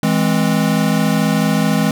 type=chord; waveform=square; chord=E augmented; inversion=none; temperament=equal with one note detuned; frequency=163.11 / 207.7 / 261.6 Hz; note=E3 / G#3 / B#3; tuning=-18 / 0 / 0 cents; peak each=-18 / -17 / -20 dBFS; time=0.03-1.91 s; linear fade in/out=2 ms; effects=none